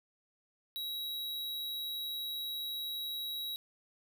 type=tone; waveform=square; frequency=3863 Hz; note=B7; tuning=39 cents flat; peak=-37 dBFS; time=0.76-3.56 s; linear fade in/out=0 ms; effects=none